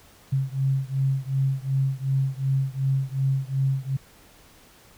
sine beating tone pair, 133.8 / 136.5 Hz, C3 / C#3, +39 / -26 cents, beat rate 2.7 Hz, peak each -24 / -25 dBFS, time 0.32-3.97 s, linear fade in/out 10 ms, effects pink hiss -53 dBFS RMS until 4.97 s

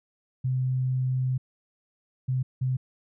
sine tone bursts at uneven times, 128.9 Hz, C3, 26 cents flat, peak -23 dBFS, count 3, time 0.44-1.38 / 2.28-2.43 / 2.61-2.77 s, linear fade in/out 10 ms, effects none

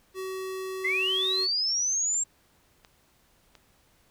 square tone, 378 Hz, F#4, 37 cents sharp, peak -33 dBFS, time 0.14-1.48 s, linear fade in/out 50 ms
sine linear sweep, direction up, 1975.5 to 7530 Hz, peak -24 dBFS, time 0.84-2.24 s, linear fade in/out 10 ms
click train, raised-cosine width 0.2 ms, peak -32 dBFS, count 4, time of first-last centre 1.44-3.553 s, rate 1.42 Hz
effects pink hiss -64 dBFS RMS until 4.1 s

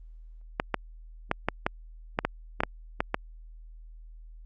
clicks, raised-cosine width 0.5 ms, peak -9 dBFS, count 11, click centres 0.599 / 0.743 / 1.314 / 1.486 / 1.665 / 2.189 / 2.25 / 2.605 / 2.635 / 3.005 / 3.144 s, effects added 40 Hz sine -44 dBFS peak until 4.45 s + Opus 24 kbps

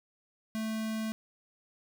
square tone with notch filter, 220 Hz, A3, in tune, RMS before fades -34 dBFS, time 0.55-1.12 s, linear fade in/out 0 ms, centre 830 Hz, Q 1.9, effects none

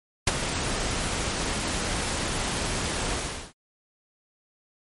pink noise with ADSR envelope, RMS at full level -18 dBFS, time 0.27-3.53 s, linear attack 6 ms, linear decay 28 ms, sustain -10 dB, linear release 380 ms, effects MP3 48 kbps

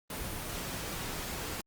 pink noise, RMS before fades -38 dBFS, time 0.1-1.61 s, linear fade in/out 2 ms, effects Opus 24 kbps

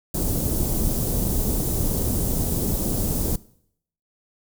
pink band-stop noise, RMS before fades -23 dBFS, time 0.14-3.36 s, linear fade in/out 5 ms, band 400 to 10000 Hz, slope 12 dB/octave, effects noise-tail reverb RT60 0.7 s tail -21 dB re dry

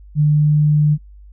sine tone, 149.9 Hz, D3, 36 cents sharp, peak -10 dBFS, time 0.15-0.98 s, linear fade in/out 50 ms, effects noise-tail reverb RT60 0.1 s tail -25 dB re dry + added 50 Hz sine -38 dBFS peak until 1.32 s

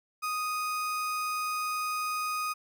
35% pulse tone, 1244.5 Hz, D#6, in tune, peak -28 dBFS, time 0.22-2.54 s, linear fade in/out 20 ms, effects none

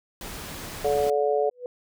pink noise, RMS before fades -37 dBFS, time 0.21-1.1 s, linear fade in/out 2 ms
harmonic tone, 144.3 Hz, D3, 30 cents flat, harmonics 3 / 4 / 5, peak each -23 / -25 / -27 dBFS, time 0.84-1.5 s, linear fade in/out 10 ms
sine tone with exponential growth, 493.9 Hz, B4, in tune, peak -27 dBFS, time 1.51-1.66 s, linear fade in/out 1 ms, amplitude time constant 31 ms
effects none

